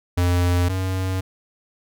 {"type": "tone pair in turn", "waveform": "square", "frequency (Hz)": [88.5, 93.83], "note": ["F2", "F#2"], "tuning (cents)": [23, 25], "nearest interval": "minor second", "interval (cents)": 102, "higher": "second", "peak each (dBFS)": [-17, -22], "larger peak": "first", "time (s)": [[0.17, 0.69], [0.69, 1.21]], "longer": "neither", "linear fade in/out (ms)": 10, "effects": []}